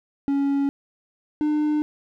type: tone pair in turn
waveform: triangle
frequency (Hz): 279.2 / 301.1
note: C#4 / D4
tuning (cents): +13 / +43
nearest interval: minor second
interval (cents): 130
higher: second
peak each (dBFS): -17 / -17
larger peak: neither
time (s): 0.28-0.69 / 1.41-1.82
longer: neither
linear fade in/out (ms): 0
effects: none